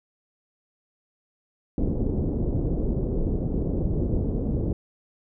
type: low-pass noise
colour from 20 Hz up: pink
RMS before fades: -25 dBFS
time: 1.78-4.73 s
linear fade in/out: 2 ms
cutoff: 450 Hz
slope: 24 dB/octave
effects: none